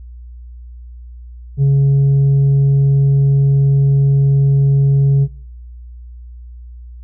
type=tone with tanh clipping; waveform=sine; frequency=138.59 Hz; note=C#3; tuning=in tune; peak=-9 dBFS; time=1.57-5.28 s; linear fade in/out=50 ms; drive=2 dB; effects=noise-tail reverb RT60 0.7 s tail -25 dB re dry + added 60 Hz sine -31 dBFS peak until 7.03 s